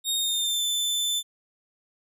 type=tone with pitch glide; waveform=sawtooth; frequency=3712 to 3530 Hz; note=A#7 to A7; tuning=-8 to +5 cents; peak=-21 dBFS; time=0.04-1.23 s; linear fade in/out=50 ms; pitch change=-87 cents; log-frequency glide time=0.18-0.63 s; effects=none